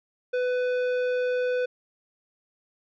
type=tone with tanh clipping; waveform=triangle; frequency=499 Hz; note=B4; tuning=18 cents sharp; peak=-25 dBFS; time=0.33-1.66 s; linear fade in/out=10 ms; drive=16 dB; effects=none